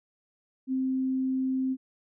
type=tone; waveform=sine; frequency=261.6 Hz; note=C4; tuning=in tune; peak=-25 dBFS; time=0.67-1.77 s; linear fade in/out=50 ms; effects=none